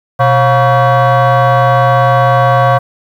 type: tone with frequency modulation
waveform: sine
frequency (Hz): 292.3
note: D4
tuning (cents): -8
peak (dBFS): -3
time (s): 0.19-2.79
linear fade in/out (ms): 20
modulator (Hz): 417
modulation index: 2.4
effects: tanh soft clip ceiling -5 dBFS + 7-bit